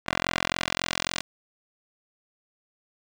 10% pulse tone with band-pass filter sweep, 43.65 Hz, F1, in tune, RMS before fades -29 dBFS, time 0.06-1.22 s, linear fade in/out 20 ms, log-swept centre 1900 to 4700 Hz, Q 0.76, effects none

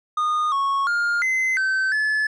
triangle tone with pitch steps, 1227 / 1103 / 1411 / 2054 / 1541 / 1725 Hz, D#6 / C#6 / F6 / C7 / G6 / A6, -25 / -9 / +17 / -33 / -30 / -35 cents, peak -17 dBFS, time 0.17-2.27 s, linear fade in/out 5 ms, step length 350 ms, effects resampled to 22050 Hz

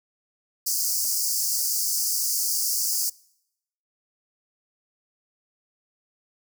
pink high-pass noise, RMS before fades -25 dBFS, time 0.66-3.1 s, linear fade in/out 10 ms, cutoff 4700 Hz, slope 96 dB/octave, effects noise-tail reverb RT60 0.8 s tail -24 dB re dry

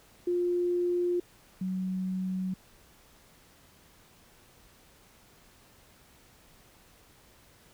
sine tone pair in turn, 352.9 / 186.46 Hz, F4 / F#3, +18 / +14 cents, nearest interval major seventh, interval 1104 cents, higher first, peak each -25 / -29 dBFS, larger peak first, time 0.27-1.2 / 1.61-2.54 s, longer neither, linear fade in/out 5 ms, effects pink hiss -59 dBFS RMS until 7.73 s

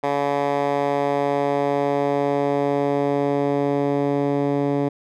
10% pulse tone with band-pass filter sweep, 142.1 Hz, C#3, 43 cents sharp, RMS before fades -21 dBFS, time 0.03-4.89 s, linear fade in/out 10 ms, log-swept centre 790 to 290 Hz, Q 0.91, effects none

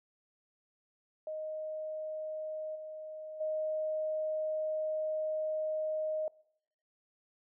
sine tone with level steps, 622.3 Hz, D#5, in tune, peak -36 / -41 / -31 dBFS, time 1.27-6.28 s, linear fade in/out 2 ms, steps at 2.75 / 3.4 s, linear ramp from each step 10 ms, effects noise-tail reverb RT60 0.7 s tail -23 dB re dry

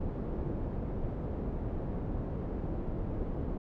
pink low-pass noise, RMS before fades -35 dBFS, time 0-3.58 s, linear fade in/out 10 ms, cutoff 470 Hz, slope 12 dB/octave, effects none

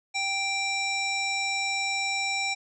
harmonic tone, 784 Hz, G5, in tune, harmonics 1 / 3 / 5 / 7 / 9 / 10, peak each -33 / -28 / -35 / -35 / -39 / -41 dBFS, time 0.14-2.55 s, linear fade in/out 20 ms, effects none

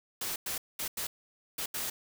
white noise bursts at uneven times, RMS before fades -35 dBFS, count 6, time 0.21-0.36 / 0.46-0.58 / 0.79-0.88 / 0.97-1.07 / 1.58-1.66 / 1.74-1.9 s, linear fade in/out 5 ms, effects none

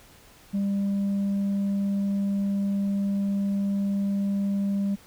sine tone, 198.9 Hz, G3, 25 cents sharp, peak -20 dBFS, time 0.53-4.96 s, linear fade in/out 20 ms, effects tanh soft clip ceiling -22 dBFS + pink hiss -53 dBFS RMS until 5.06 s

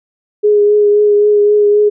sine tone with vibrato, 415.3 Hz, G#4, in tune, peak -6 dBFS, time 0.43-1.9 s, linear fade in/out 20 ms, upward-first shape triangle, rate 3.8 Hz, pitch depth 21 cents each way, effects none

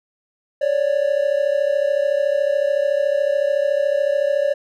triangle tone pair together, 553.5 / 587.3 Hz, C#5 / D5, -3 / 0 cents, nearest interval minor second, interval 103 cents, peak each -17 dBFS, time 0.61-4.54 s, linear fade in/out 10 ms, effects none

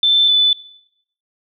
sine tone pair in turn, 3537 / 3496 Hz, A7 / A7, +8 / -12 cents, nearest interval unison, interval 20 cents, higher first, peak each -10 dBFS, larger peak neither, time 0.03-0.28 / 0.28-0.53 s, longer neither, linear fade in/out 2 ms, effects noise-tail reverb RT60 0.7 s tail -17 dB re dry

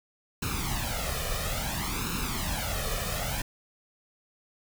pink noise with flanger, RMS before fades -31 dBFS, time 0.42-3.42 s, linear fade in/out 5 ms, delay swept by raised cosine 0.75 to 1.68 ms, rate 0.59 Hz, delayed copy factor +0.75, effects none

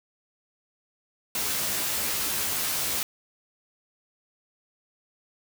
white noise with comb filter, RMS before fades -28 dBFS, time 1.35-3.03 s, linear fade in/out 2 ms, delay 14 ms, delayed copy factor +0.95, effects none

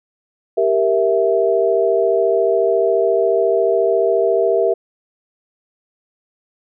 sine chord, E diminished, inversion first, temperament equal, 392 / 466.2 / 659.3 Hz, G4 / Bb4 / E5, 0 / 0 / 0 cents, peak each -17 dBFS, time 0.57-4.74 s, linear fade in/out 10 ms, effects none

